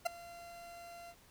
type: tone with ADSR envelope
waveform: 40% pulse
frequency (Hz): 688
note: F5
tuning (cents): -26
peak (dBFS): -27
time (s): 0.05-1.15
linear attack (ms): 15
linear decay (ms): 8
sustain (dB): -21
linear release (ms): 55
effects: pink hiss -63 dBFS RMS until 1.3 s